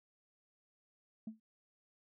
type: tone with exponential decay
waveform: sine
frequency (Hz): 220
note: A3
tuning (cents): 0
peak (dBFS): -36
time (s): 1.27-1.4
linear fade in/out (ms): 5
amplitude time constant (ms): 27
effects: tanh soft clip ceiling -37 dBFS